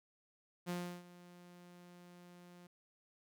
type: tone with ADSR envelope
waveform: sawtooth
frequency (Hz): 176.5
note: F3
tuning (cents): +19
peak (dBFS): -33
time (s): 0.66-2.67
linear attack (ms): 36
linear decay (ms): 330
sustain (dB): -19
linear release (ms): 4
effects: none

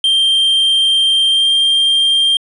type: tone with pitch glide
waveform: triangle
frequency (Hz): 3166 to 3186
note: G7 to G7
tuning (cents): +17 to +27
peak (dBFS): -8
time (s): 0.04-2.37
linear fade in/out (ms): 2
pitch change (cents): +10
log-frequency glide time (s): 1.3-1.49
effects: resampled to 24000 Hz

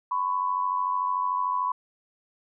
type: tone pair together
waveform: sine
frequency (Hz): 1004 / 1097.5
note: B5 / C#6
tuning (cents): +28 / -18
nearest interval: major second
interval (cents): 154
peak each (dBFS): -25 / -29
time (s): 0.11-1.72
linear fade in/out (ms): 5
effects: none

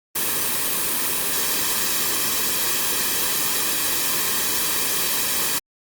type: noise with comb filter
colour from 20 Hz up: white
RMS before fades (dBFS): -22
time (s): 0.15-5.59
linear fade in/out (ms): 10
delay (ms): 1.4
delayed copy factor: -0.55
effects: Opus 32 kbps

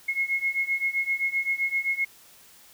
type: beating tone pair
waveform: sine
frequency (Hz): 2163 / 2170.7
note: C#7 / C#7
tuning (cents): -43 / -37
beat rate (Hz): 7.7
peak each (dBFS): -28 / -26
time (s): 0.08-2.05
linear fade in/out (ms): 10
effects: white hiss -53 dBFS RMS until 2.73 s

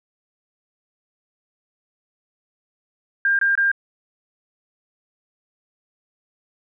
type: tone bursts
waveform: sine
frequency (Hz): 1600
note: G6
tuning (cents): +35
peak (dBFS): -15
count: 3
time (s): 3.25-3.716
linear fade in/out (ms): 2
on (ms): 140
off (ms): 23
effects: none

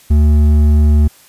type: tone with hard clipping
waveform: sine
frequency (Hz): 74.7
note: D2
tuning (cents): +30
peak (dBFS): -8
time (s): 0.1-1.08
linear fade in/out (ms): 10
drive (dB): 7
effects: white hiss -45 dBFS RMS until 1.28 s + resampled to 32000 Hz

